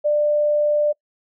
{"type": "tone", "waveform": "sine", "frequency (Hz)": 594, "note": "D5", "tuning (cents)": 20, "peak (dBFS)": -15, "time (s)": [0.04, 0.93], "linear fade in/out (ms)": 20, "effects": ["noise-tail reverb RT60 0.1 s tail -25 dB re dry"]}